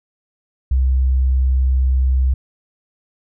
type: tone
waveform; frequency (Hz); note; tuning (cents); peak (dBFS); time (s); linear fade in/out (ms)
sine; 64.9; C2; -13; -12; 0.71-2.34; 5
effects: none